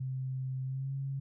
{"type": "tone with pitch glide", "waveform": "sine", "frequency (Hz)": [130.81, 136.44], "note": ["C3", "C#3"], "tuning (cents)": [0, -27], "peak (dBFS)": -33, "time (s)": [0, 1.2], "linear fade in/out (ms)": 10, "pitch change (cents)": 73, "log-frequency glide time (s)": [0.64, 0.93], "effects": []}